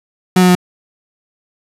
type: tone with pitch steps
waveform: 35% pulse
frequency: 183.4 / 181.5 / 179.63 Hz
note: F#3 / F#3 / F3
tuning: -15 / -33 / +49 cents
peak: -5 dBFS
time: 0.36-0.552 s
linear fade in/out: 5 ms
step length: 64 ms
effects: resampled to 32000 Hz